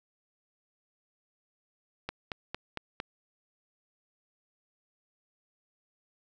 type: click train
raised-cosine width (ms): 0.3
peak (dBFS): -18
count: 5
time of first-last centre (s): 2.09-3.001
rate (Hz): 4.39
effects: none